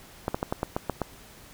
clicks, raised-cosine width 1 ms, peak -12 dBFS, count 8, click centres 0.281 / 0.345 / 0.429 / 0.525 / 0.631 / 0.765 / 0.897 / 1.017 s, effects pink hiss -50 dBFS RMS until 1.53 s

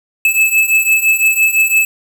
square beating tone pair, 2605 / 2610.9 Hz, E7 / E7, -21 / -17 cents, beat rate 5.9 Hz, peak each -15 / -12 dBFS, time 0.25-1.85 s, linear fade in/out 2 ms, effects 7-bit

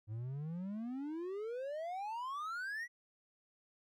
triangle exponential sweep, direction up, 103.83 to 1973 Hz, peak -37 dBFS, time 0.07-2.88 s, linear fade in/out 50 ms, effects none

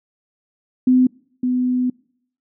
sine tone pair in turn, 254.3 / 250.9 Hz, C4 / B3, -49 / +28 cents, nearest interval unison, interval 23 cents, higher first, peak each -10 / -16 dBFS, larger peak first, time 0.87-1.07 / 1.43-1.9 s, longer second, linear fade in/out 5 ms, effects noise-tail reverb RT60 0.7 s tail -26 dB re dry

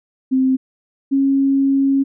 sine tone pair in turn, 261.6 / 273.3 Hz, C4 / C#4, 0 / -24 cents, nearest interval minor second, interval 76 cents, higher second, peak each -12 dBFS, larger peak neither, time 0.31-0.57 / 1.11-2.04 s, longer second, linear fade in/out 20 ms, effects none

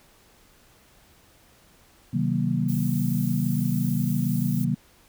sine chord, C half-diminished seventh, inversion none, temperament just, 130.81 / 156.98 / 188.37 / 235.5 Hz, C3 / Eb3 / Gb3 / Bb3, 0 / +16 / +31 / +18 cents, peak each -27 dBFS, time 2.13-4.75 s, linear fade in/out 10 ms
violet noise, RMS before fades -39 dBFS, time 2.68-4.65 s, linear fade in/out 10 ms
effects pink hiss -57 dBFS RMS until 5.08 s

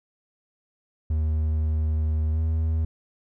triangle tone with pitch glide, 77.78 to 79.97 Hz, D#2 to D#2, 0 to +48 cents, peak -19 dBFS, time 1.1-2.85 s, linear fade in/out 5 ms, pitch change +48 cents, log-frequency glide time 2.32-2.39 s, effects none

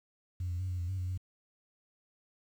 sine tone with pitch steps, 90.2 / 87.7 / 93.1 / 90.6 / 86.9 / 94.9 / 90.6 / 92.3 Hz, F#2 / F2 / F#2 / F#2 / F2 / F#2 / F#2 / F#2, -44 / +8 / +11 / -36 / -8 / +44 / -36 / -4 cents, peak -31 dBFS, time 0.4-1.176 s, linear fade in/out 5 ms, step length 97 ms, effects tanh soft clip ceiling -29 dBFS + 10-bit

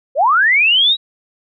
sine linear sweep, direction up, 491.7 to 3900 Hz, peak -9 dBFS, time 0.15-0.97 s, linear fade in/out 50 ms, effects none

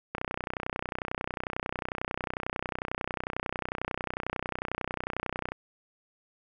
click train, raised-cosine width 0.5 ms, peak -16 dBFS, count 168, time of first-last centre 0.15-5.52 s, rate 31.1 Hz, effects none

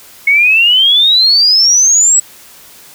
sine exponential sweep, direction up, 2180 to 7902 Hz, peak -5 dBFS, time 0.27-2.2 s, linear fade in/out 5 ms, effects white hiss -38 dBFS RMS until 2.94 s

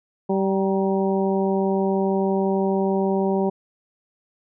harmonic tone with a mistuned harmonic, 193.7 Hz, G3, 20 cents flat, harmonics 1 / 2 / 3 / 4 / 5, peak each -22 / -22 / -28 / -29 / -32 dBFS, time 0.29-3.5 s, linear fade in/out 10 ms, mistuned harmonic 5, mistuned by -41 cents, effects none

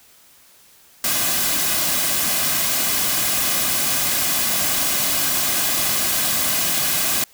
white noise with comb filter, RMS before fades -20 dBFS, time 1.04-7.24 s, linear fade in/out 2 ms, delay 2.2 ms, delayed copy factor -0.5, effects white hiss -51 dBFS RMS until 7.33 s

